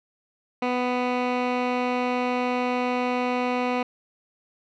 15% pulse tone with low-pass filter, 248.5 Hz, B3, 11 cents sharp, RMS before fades -25 dBFS, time 0.62-3.83 s, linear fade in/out 5 ms, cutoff 2600 Hz, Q 1.2, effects none

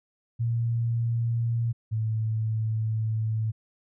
sine tone pair in turn, 116.54 / 110.29 Hz, A#2 / A2, 0 / +5 cents, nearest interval minor second, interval 95 cents, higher first, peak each -23 / -24 dBFS, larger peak first, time 0.39-1.73 / 1.91-3.52 s, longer second, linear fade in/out 20 ms, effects none

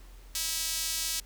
sawtooth tone with high-pass filter, 324.5 Hz, E4, 27 cents flat, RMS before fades -32 dBFS, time 0.35-1.2 s, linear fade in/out 2 ms, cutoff 4900 Hz, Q 0.86, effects added 43 Hz sine -47 dBFS peak until 1.25 s + pink hiss -58 dBFS RMS until 1.25 s

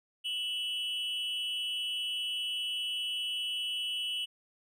triangle tone with amplitude modulation, 2960 Hz, F#7, in tune, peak -27 dBFS, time 0.24-4.26 s, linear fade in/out 20 ms, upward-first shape sine, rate 275 Hz, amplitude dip 75%, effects none

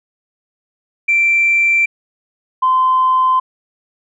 sine tone pair in turn, 2349 / 1032 Hz, D7 / C6, 0 / -24 cents, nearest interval octave + major second, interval 1424 cents, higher first, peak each -9 dBFS, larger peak neither, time 1.08-1.86 / 2.62-3.4 s, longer neither, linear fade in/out 10 ms, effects tanh soft clip ceiling -5 dBFS

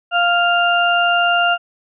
harmonic tone, 698.5 Hz, F5, in tune, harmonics 1 / 2 / 4, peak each -16 / -16 / -19 dBFS, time 0.11-1.58 s, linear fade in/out 50 ms, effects none

